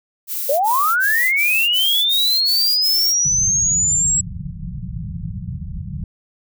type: noise bursts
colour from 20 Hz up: violet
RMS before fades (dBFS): -24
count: 8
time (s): 0.27-3.141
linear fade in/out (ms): 50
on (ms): 330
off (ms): 33
type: linear sweep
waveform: sine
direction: up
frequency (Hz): 523.3 to 7740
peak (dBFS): -14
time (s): 0.49-4.21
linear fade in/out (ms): 5
type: low-pass noise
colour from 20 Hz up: white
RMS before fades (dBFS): -28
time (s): 3.25-6.04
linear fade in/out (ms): 2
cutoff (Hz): 190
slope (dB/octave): 96
effects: none